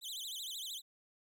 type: tone with vibrato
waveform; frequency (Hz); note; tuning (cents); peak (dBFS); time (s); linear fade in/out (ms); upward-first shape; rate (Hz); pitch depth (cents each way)
sawtooth; 3499; A7; -10; -38; 0.01-0.82; 50; sine; 13; 250
effects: 13-bit